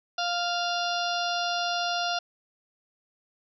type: harmonic tone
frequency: 698.5 Hz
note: F5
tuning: in tune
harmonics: 1 / 2 / 4 / 5 / 6 / 7 / 8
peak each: -29 / -32 / -35 / -36 / -37 / -37 / -38 dBFS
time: 0.18-2.19 s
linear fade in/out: 5 ms
effects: none